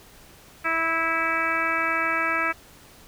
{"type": "harmonic tone", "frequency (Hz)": 327.4, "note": "E4", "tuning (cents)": -12, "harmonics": [1, 2, 3, 4, 5, 6, 7, 8], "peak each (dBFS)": [-35, -33, -34, -26, -28, -31, -28, -34], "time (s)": [0.64, 2.53], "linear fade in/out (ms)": 20, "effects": ["pink hiss -50 dBFS RMS until 3.07 s"]}